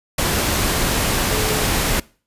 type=tone in noise; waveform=sine; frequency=430 Hz; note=A4; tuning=40 cents flat; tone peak=-25 dBFS; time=1.3-1.64 s; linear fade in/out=5 ms; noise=pink; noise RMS=-19 dBFS; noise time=0.18-2 s; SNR=-9 dB; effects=noise-tail reverb RT60 0.4 s tail -23 dB re dry + resampled to 32000 Hz